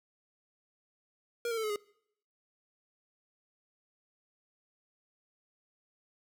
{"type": "tone with pitch steps", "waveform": "square", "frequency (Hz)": [473.1, 457.5, 442.4, 427.9, 413.8], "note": ["A#4", "A#4", "A4", "A4", "G#4"], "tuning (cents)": [26, -32, 9, -48, -6], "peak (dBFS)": -32, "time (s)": [1.45, 1.76], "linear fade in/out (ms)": 2, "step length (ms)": 62, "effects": ["noise-tail reverb RT60 0.7 s tail -24 dB re dry"]}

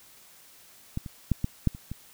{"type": "clicks", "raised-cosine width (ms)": 5, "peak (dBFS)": [-17, -25, -10, -14, -9, -28, -22], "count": 7, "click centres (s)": [0.974, 1.062, 1.317, 1.444, 1.673, 1.749, 1.916], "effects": ["white hiss -54 dBFS RMS until 2.13 s"]}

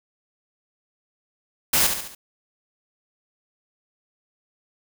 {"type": "noise with echo", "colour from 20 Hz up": "white", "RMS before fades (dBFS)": -19, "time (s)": [1.73, 1.87], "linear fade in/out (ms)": 5, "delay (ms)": 70, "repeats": 4, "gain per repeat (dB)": -6, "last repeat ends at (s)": 2.15, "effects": []}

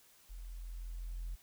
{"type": "tone with level ramp", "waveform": "sine", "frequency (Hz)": 42.76, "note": "F1", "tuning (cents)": -36, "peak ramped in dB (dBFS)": [-44, -36], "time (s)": [0.29, 1.36], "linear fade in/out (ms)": 20, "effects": ["tanh soft clip ceiling -35 dBFS", "white hiss -64 dBFS RMS until 1.42 s"]}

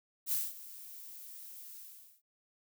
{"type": "noise with ADSR envelope", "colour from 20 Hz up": "violet", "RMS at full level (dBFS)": -31, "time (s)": [0.26, 2.22], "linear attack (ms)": 65, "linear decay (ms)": 200, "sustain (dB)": -18, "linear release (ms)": 450, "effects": []}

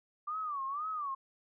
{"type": "tone with vibrato", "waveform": "sine", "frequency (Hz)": 1172, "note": "D6", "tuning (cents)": -4, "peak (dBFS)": -34, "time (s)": [0.27, 1.15], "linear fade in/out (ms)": 10, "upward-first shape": "sine", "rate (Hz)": 2, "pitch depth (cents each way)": 160, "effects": []}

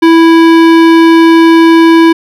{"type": "tone with hard clipping", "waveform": "sine", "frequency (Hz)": 329.6, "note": "E4", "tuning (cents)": 0, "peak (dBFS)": -3, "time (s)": [0.02, 2.13], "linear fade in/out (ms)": 10, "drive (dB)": 17, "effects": []}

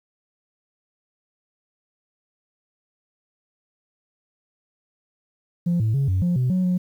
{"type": "tone with pitch steps", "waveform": "sine", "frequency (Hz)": [173.2, 110, 138, 93.3, 175.9, 126.6, 184.3, 180.9], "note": ["F3", "A2", "C#3", "F#2", "F3", "B2", "F#3", "F#3"], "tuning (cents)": [-14, 0, -7, 15, 13, 43, -7, -39], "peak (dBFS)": -16, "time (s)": [5.66, 6.78], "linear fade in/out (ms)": 10, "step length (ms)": 140, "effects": ["tanh soft clip ceiling -16 dBFS", "9-bit"]}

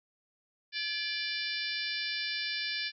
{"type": "harmonic tone with a mistuned harmonic", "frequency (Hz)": 591, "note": "D5", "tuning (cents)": 11, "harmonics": [3, 4, 5, 6, 7, 8, 9], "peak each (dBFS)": [-39, -38, -42, -40, -41, -39, -42], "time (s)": [0.72, 2.92], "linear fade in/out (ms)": 50, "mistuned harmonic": 3, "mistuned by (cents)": -59, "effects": []}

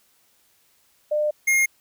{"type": "tone pair in turn", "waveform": ["sine", "square"], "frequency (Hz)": [601, 2136], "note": ["D5", "C7"], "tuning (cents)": [40, 35], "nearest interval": "octave + minor seventh", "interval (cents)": 2195, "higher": "second", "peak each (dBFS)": [-19, -17], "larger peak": "second", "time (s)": [[1.11, 1.31], [1.47, 1.66]], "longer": "first", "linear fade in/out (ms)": 10, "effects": ["white hiss -62 dBFS RMS until 1.8 s"]}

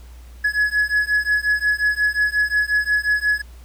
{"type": "beating tone pair", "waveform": "triangle", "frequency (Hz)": [1688, 1693.6], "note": ["G#6", "G#6"], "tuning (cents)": [28, 33], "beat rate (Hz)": 5.6, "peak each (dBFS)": -18, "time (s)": [0.44, 3.42], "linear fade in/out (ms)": 10, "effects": ["added 60 Hz sine -38 dBFS peak until 3.64 s", "pink hiss -52 dBFS RMS until 3.64 s"]}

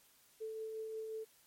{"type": "tone with tremolo", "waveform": "sine", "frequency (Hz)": 440, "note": "A4", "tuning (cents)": 0, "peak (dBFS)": -39, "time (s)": [0.4, 1.25], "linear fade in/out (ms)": 20, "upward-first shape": "triangle", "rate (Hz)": 5.6, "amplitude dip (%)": 30, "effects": ["white hiss -67 dBFS RMS until 1.46 s", "MP3 64 kbps"]}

